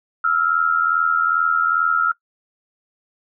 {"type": "tone pair together", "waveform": "sine", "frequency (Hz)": [1314.5, 1396.9], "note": ["E6", "F6"], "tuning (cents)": [-5, 0], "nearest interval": "minor second", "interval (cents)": 105, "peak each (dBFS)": -18, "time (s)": [0.24, 2.12], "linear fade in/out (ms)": 5, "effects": ["noise-tail reverb RT60 0.1 s tail -21 dB re dry"]}